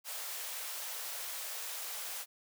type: high-pass noise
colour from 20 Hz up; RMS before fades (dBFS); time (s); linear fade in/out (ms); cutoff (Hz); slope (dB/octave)
white; -41; 0.04-2.26; 50; 470; 48
effects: none